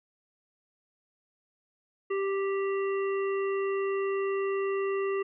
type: harmonic tone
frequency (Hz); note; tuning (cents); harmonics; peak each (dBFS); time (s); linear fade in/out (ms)
392; G4; 0; 1 / 3 / 5 / 7; -27 / -37 / -41 / -44; 2.1-5.23; 10
effects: none